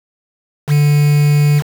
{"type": "tone with quantisation", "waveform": "triangle", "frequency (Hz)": 146.83, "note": "D3", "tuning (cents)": 0, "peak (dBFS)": -6, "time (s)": [0.67, 1.63], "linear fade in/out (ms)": 50, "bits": 4, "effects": []}